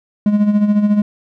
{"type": "tone with tremolo", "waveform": "triangle", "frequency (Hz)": 207.7, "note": "G#3", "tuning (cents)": 0, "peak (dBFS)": -6, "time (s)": [0.26, 1.02], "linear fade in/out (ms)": 2, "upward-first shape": "sine", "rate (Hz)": 14, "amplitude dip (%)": 60, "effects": []}